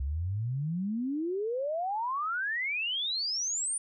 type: exponential sweep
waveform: sine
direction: up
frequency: 64.2 to 9410 Hz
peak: -29 dBFS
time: 0-3.78 s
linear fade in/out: 5 ms
effects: none